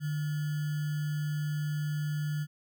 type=tone with sample-and-hold; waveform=sine; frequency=150 Hz; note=D3; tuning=37 cents sharp; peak=-29 dBFS; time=0-2.47 s; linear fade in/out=50 ms; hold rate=1575 Hz; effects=none